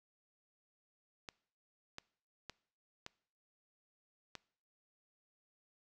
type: clicks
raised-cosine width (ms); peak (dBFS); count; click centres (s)
0.2; -27; 5; 1.288 / 1.984 / 2.497 / 3.064 / 4.353
effects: noise-tail reverb RT60 0.6 s tail -23 dB re dry